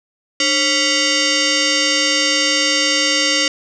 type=tone with frequency modulation; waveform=sine; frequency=1377 Hz; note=F6; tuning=25 cents flat; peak=-13 dBFS; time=0.4-3.48 s; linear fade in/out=2 ms; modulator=838 Hz; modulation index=6.1; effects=none